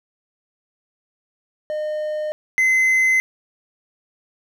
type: tone pair in turn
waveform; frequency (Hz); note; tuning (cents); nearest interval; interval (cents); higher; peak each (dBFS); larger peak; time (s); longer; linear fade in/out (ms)
triangle; 610 / 2052; D#5 / C7; -34 / -34; octave + major sixth; 2100; second; -20 / -12; second; 1.7-2.32 / 2.58-3.2; neither; 0
effects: none